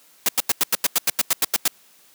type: noise bursts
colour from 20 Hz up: white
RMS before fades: -18 dBFS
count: 13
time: 0.26-1.679 s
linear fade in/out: 2 ms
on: 27 ms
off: 89 ms
effects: white hiss -54 dBFS RMS until 2.14 s + high-pass 150 Hz 12 dB/octave